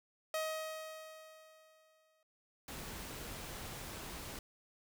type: tone with exponential decay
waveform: sawtooth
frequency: 631 Hz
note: D#5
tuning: 24 cents sharp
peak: -30 dBFS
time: 0.34-2.23 s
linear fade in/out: 2 ms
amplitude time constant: 410 ms
type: noise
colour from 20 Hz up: pink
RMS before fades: -46 dBFS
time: 2.68-4.39 s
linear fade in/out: 2 ms
effects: none